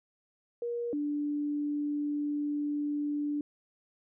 sine tone pair in turn, 474.7 / 293 Hz, A#4 / D4, +31 / -4 cents, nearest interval minor sixth, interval 835 cents, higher first, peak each -31 / -29 dBFS, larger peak second, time 0.62-0.93 / 0.93-3.41 s, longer second, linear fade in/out 2 ms, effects none

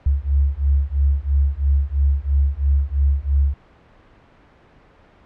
sine beating tone pair, 68.4 / 71.4 Hz, C#2 / D2, -23 / -48 cents, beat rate 3 Hz, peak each -18 dBFS, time 0.06-3.54 s, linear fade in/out 5 ms, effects pink hiss -51 dBFS RMS until 5.25 s + low-pass 2000 Hz 12 dB/octave

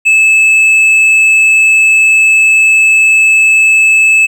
triangle tone with hard clipping, 2611 Hz, E7, 17 cents flat, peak -5 dBFS, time 0.05-4.27 s, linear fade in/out 20 ms, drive 7 dB, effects none

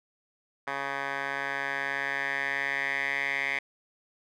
10% pulse tone with band-pass filter sweep, 138.59 Hz, C#3, in tune, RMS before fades -31 dBFS, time 0.67-3.59 s, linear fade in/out 5 ms, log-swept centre 1400 to 2100 Hz, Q 5, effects none

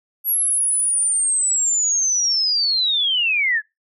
sine linear sweep, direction down, 11540 to 1661.2 Hz, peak -16 dBFS, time 0.24-3.62 s, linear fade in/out 50 ms, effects noise-tail reverb RT60 0.2 s tail -24 dB re dry

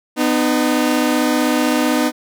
sawtooth tone pair together, 250 / 305.7 Hz, B3 / D#4, +21 / -30 cents, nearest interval minor third, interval 349 cents, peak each -13 dBFS, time 0.16-2.12 s, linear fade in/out 50 ms, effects none

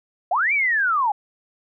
sine linear two-way sweep, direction up then down, 633 to 2373 to 789 Hz, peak -17 dBFS, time 0.31-1.12 s, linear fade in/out 5 ms, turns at 0.53 s, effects none

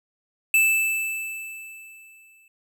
square tone with exponential decay, 2637 Hz, E7, in tune, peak -15 dBFS, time 0.54-2.48 s, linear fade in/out 2 ms, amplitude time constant 420 ms, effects none

